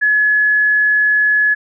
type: tone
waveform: sine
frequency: 1700 Hz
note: G#6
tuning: 40 cents sharp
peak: -10 dBFS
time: 0.01-1.55 s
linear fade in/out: 20 ms
effects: none